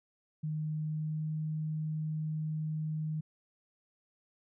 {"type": "tone with pitch glide", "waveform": "sine", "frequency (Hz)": [154.3, 155.37], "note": ["D#3", "D#3"], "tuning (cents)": [-14, -2], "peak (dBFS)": -32, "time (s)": [0.43, 3.21], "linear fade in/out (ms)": 10, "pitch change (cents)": 12, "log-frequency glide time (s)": [0.84, 1.28], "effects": []}